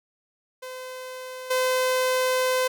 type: tone with level steps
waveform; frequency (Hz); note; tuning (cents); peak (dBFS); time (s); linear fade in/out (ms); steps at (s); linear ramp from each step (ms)
sawtooth; 512; C5; -38; -31 / -17; 0.62-2.68; 10; 1.5; 10
effects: none